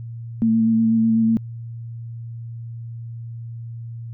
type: tone with vibrato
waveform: sine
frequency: 224.7 Hz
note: A3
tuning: 37 cents sharp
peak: -14 dBFS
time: 0.42-1.37 s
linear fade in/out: 0 ms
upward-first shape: square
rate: 8.1 Hz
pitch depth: 13 cents each way
effects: added 116 Hz sine -30 dBFS peak until 4.13 s